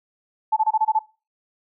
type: tone bursts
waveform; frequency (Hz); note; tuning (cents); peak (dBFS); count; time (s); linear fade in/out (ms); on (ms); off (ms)
sine; 872; A5; -16; -15; 7; 0.52-0.992; 10; 46; 25
effects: noise-tail reverb RT60 0.3 s tail -20 dB re dry